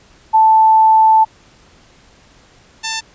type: tone pair in turn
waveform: sine / 5% pulse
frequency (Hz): 880 / 890.7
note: A5 / A5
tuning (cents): 0 / +21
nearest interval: unison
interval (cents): 21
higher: second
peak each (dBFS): -6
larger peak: neither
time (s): 0.33-1.25 / 2.83-3.01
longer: first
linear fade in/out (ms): 20
effects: pink hiss -48 dBFS RMS until 3.14 s + resampled to 16000 Hz